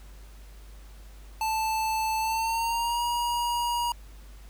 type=tone with pitch glide; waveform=square; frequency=880 to 954.1 Hz; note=A5 to A#5; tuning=0 to +40 cents; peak=-26 dBFS; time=1.41-3.92 s; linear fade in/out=2 ms; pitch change=+140 cents; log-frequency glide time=2.19-3.02 s; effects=added 50 Hz sine -44 dBFS peak until 4.49 s + pink hiss -56 dBFS RMS until 4.49 s